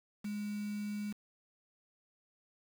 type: tone with quantisation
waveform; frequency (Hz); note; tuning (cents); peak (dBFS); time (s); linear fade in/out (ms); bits
sine; 207.4; G#3; -2; -36; 0.24-1.13; 10; 8
effects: none